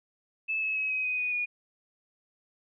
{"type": "tone with pitch steps", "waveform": "sine", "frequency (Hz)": [2615, 2586, 2558, 2530, 2503, 2475, 2448], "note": ["E7", "E7", "D#7", "D#7", "D#7", "D#7", "D#7"], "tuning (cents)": [-15, -34, 47, 28, 10, -10, -29], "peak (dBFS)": -27, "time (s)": [0.48, 1.46], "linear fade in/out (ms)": 20, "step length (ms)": 140, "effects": []}